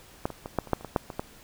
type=clicks; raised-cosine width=1 ms; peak=-12 / -23 / -21 / -10 / -28 / -8 / -30 / -22 / -8 / -22 / -15 dBFS; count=11; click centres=0.255 / 0.303 / 0.459 / 0.587 / 0.673 / 0.733 / 0.81 / 0.847 / 0.962 / 1.102 / 1.195 s; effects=pink hiss -52 dBFS RMS until 1.43 s